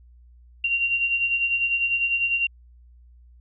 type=beating tone pair; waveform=sine; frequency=2753 / 2763 Hz; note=F7 / F7; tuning=-25 / -19 cents; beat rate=10 Hz; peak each=-29 / -21 dBFS; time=0.64-2.47 s; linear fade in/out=5 ms; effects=added 60 Hz sine -48 dBFS peak until 3.4 s